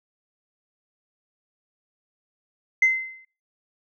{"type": "tone with exponential decay", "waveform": "sine", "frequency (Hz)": 2065, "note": "C7", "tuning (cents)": -23, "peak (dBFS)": -11, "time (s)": [2.82, 3.25], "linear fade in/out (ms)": 5, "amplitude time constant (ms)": 93, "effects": ["noise-tail reverb RT60 0.3 s tail -21 dB re dry", "tanh soft clip ceiling -10 dBFS"]}